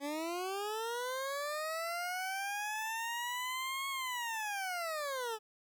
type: linear two-way sweep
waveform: 20% pulse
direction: up then down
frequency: 277.4 to 1100 to 421.9 Hz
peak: -31 dBFS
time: 0-5.39 s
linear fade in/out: 50 ms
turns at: 3.89 s
effects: 12-bit